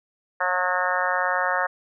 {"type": "harmonic tone with a mistuned harmonic", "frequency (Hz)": 182, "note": "F#3", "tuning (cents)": -28, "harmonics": [3, 4, 5, 6, 7, 8, 9, 10], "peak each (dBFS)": [-29, -29, -29, -29, -29, -29, -29, -29], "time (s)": [0.4, 1.67], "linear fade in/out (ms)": 10, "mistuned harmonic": 4, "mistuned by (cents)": -20, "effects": []}